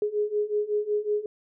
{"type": "beating tone pair", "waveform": "sine", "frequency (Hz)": [415.3, 420.7], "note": ["G#4", "G#4"], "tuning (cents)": [0, 22], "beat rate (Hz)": 5.4, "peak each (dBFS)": [-28, -26], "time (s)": [0.02, 1.26], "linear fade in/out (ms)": 2, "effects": []}